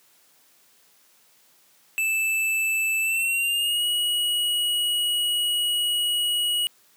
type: tone with pitch glide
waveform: square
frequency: 2637 to 2909 Hz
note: E7 to F#7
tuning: 0 to -30 cents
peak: -22 dBFS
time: 1.98-6.67 s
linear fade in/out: 0 ms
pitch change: +170 cents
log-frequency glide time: 3.01-3.85 s
effects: white hiss -59 dBFS RMS until 6.96 s + high-pass 150 Hz 12 dB/octave